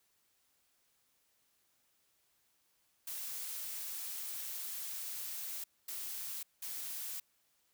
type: noise bursts at uneven times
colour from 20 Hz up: blue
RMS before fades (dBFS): -42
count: 3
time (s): 3.07-5.64 / 5.88-6.43 / 6.62-7.2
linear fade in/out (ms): 5
effects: white hiss -75 dBFS RMS until 7.73 s